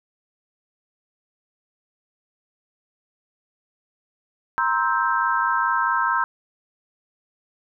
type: chord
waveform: sine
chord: C dominant seventh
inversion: third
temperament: just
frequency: 941.9 / 1046.5 / 1308.1 / 1569.8 Hz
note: Bb5 / C6 / E6 / G6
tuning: +18 / 0 / -14 / +2 cents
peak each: -24 dBFS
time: 4.58-6.24 s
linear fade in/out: 0 ms
effects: none